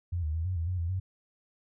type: tone with pitch steps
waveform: sine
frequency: 87.2 / 76.7 / 81.6 / 92.3 / 82.7 / 91.3 / 84.3 / 93.7 Hz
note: F2 / D#2 / E2 / F#2 / E2 / F#2 / E2 / F#2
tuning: -2 / -24 / -17 / -4 / +6 / -23 / +39 / +22 cents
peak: -28 dBFS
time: 0.12-1 s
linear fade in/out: 10 ms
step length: 110 ms
effects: none